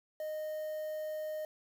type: tone with quantisation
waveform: triangle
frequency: 617 Hz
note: D#5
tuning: 15 cents flat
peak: -34 dBFS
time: 0.2-1.45 s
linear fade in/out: 2 ms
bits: 9
effects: none